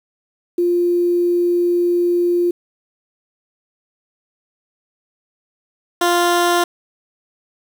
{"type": "tone pair in turn", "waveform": ["sine", "15% pulse"], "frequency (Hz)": [350, 348.8], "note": ["F4", "F4"], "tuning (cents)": [4, -2], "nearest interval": "unison", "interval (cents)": 6, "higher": "first", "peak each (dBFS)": [-13, -7], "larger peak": "second", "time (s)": [[0.58, 2.51], [6.01, 6.64]], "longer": "first", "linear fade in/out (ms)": 5, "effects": ["7-bit"]}